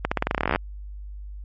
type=accelerating click train; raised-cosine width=0.5 ms; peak=-6 dBFS; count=18; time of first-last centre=0.05-0.559 s; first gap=65 ms; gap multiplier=0.89; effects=added 50 Hz sine -34 dBFS peak until 1.44 s + MP3 32 kbps